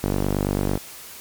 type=tone with band-pass filter; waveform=sawtooth; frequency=49 Hz; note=G1; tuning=in tune; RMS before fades=-23 dBFS; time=0.03-0.78 s; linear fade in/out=10 ms; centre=330 Hz; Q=0.67; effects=white hiss -40 dBFS RMS until 1.2 s + MP3 96 kbps